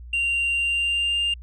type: tone with pitch glide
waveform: sine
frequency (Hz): 2771 to 2800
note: F7 to F7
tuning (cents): -14 to +4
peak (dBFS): -18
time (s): 0.13-1.34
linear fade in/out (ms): 5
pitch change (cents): +18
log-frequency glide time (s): 0.52-1.18
effects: tanh soft clip ceiling -19 dBFS + added 60 Hz sine -37 dBFS peak until 1.42 s